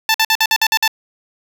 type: tone bursts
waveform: 10% pulse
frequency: 883 Hz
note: A5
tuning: 6 cents sharp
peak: -3 dBFS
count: 8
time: 0.09-0.878 s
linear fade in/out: 2 ms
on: 53 ms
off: 52 ms
effects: none